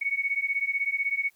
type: beating tone pair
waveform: sine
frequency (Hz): 2217 / 2233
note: C#7 / C#7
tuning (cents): 0 / +12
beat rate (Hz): 16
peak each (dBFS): -28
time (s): 0.01-1.3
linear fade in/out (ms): 10
effects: white hiss -65 dBFS RMS until 1.35 s